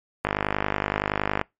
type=click train; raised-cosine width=0.5 ms; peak=-7 dBFS; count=60; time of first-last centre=0.25-1.414 s; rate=50.7 Hz; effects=noise-tail reverb RT60 0.2 s tail -25 dB re dry + MP3 48 kbps